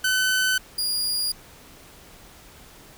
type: tone pair in turn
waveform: sawtooth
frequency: 1515 / 4847 Hz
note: F#6 / D#8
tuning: +40 / -46 cents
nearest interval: octave + minor sixth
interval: 2014 cents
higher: second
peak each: -16 / -20 dBFS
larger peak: first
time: 0.04-0.58 / 0.78-1.32 s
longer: neither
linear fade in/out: 5 ms
effects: pink hiss -48 dBFS RMS until 2.97 s